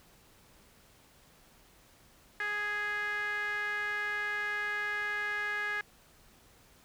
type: tone with band-pass filter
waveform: sawtooth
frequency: 415.3 Hz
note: G#4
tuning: in tune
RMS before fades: -34 dBFS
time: 2.4-5.81 s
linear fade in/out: 2 ms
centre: 1800 Hz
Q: 8.6
effects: pink hiss -61 dBFS RMS until 6.84 s